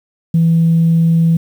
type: tone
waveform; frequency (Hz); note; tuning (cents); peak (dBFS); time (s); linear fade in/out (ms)
sine; 165.2; E3; +4; -7; 0.34-1.37; 5
effects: tanh soft clip ceiling -4 dBFS + 7-bit